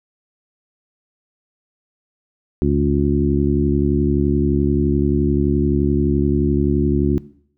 harmonic tone with a mistuned harmonic, 71.6 Hz, D2, 43 cents flat, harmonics 1 / 2 / 3 / 4 / 5, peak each -20 / -20 / -20 / -20 / -20 dBFS, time 2.62-7.18 s, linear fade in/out 0 ms, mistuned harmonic 1, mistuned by +59 cents, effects noise-tail reverb RT60 0.6 s tail -19 dB re dry

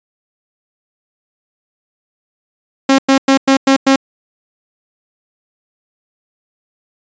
sawtooth tone bursts, 269.9 Hz, C#4, 46 cents flat, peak -3 dBFS, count 6, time 2.89-3.96 s, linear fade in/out 5 ms, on 95 ms, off 100 ms, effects resampled to 16000 Hz

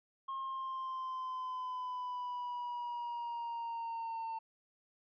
triangle exponential sweep, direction down, 1075 to 900 Hz, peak -35 dBFS, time 0.28-4.39 s, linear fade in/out 10 ms, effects tanh soft clip ceiling -31 dBFS + resampled to 11025 Hz

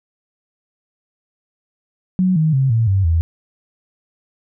sine tone with pitch steps, 185 / 157.37 / 133.87 / 113.88 / 96.87 / 82.41 Hz, F#3 / D#3 / C3 / A#2 / G2 / E2, 0 / +20 / +40 / -40 / -20 / 0 cents, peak -12 dBFS, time 2.19-3.21 s, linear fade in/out 0 ms, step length 170 ms, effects none

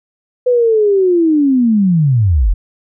sine linear sweep, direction down, 504 to 36.19 Hz, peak -8 dBFS, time 0.46-2.54 s, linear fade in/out 10 ms, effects none

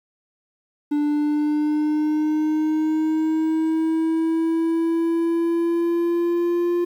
triangle linear sweep, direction up, 293.7 to 349.2 Hz, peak -16 dBFS, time 0.91-6.85 s, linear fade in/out 10 ms, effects 9-bit

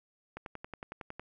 click train, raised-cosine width 0.5 ms, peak -26 dBFS, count 10, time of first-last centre 0.37-1.196 s, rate 10.9 Hz, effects none

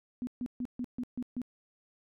sine tone bursts, 246.9 Hz, B3, in tune, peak -32 dBFS, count 7, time 0.22-1.417 s, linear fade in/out 0 ms, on 51 ms, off 140 ms, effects none

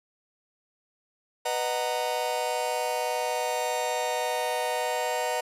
45% pulse chord, B major seventh, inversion none, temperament just, 493.9 / 617.4 / 740.8 / 926 Hz, B4 / D#5 / F#5 / A#5, 0 / -14 / +2 / -12 cents, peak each -32 dBFS, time 1.45-5.41 s, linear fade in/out 10 ms, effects resampled to 32000 Hz

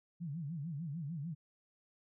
sine tone with vibrato, 155.56 Hz, D#3, in tune, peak -38 dBFS, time 0.2-1.35 s, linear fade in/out 20 ms, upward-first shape sine, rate 6.7 Hz, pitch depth 210 cents each way, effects none

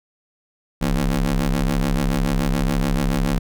25% pulse ring-modulated tone, 69 Hz, C#2, 7 cents flat, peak -11 dBFS, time 0.81-3.39 s, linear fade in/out 10 ms, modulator 100 Hz, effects none

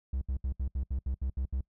triangle tone bursts, 65.41 Hz, C2, in tune, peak -27 dBFS, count 10, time 0.13-1.61 s, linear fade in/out 5 ms, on 85 ms, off 70 ms, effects noise-tail reverb RT60 0.1 s tail -23 dB re dry

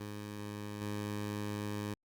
15% pulse tone with level steps, 103.83 Hz, G#2, in tune, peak -34 / -30 dBFS, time 0-1.94 s, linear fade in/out 5 ms, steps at 0.81 s, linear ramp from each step 2 ms, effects Opus 32 kbps

